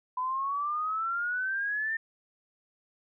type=exponential sweep; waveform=sine; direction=up; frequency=1000 to 1815 Hz; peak=-28 dBFS; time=0.17-1.97 s; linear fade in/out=5 ms; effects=none